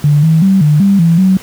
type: tone with pitch steps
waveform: sine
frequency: 147 / 160.2 / 192.7 / 149.7 / 197.8 / 166.6 / 188.6 Hz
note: D3 / E3 / G3 / D3 / G3 / E3 / F#3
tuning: +2 / -49 / -29 / +33 / +16 / +19 / +33 cents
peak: -5 dBFS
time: 0.04-1.37 s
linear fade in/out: 2 ms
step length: 190 ms
effects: pink hiss -33 dBFS RMS until 1.42 s + high-pass 60 Hz 12 dB/octave